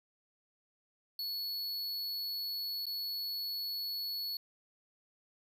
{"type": "tone with dropouts", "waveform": "square", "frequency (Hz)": 4400, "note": "C#8", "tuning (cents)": -14, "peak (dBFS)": -36, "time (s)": [1.19, 4.37], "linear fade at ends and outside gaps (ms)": 2, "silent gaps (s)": [2.856, 2.866], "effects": ["13-bit"]}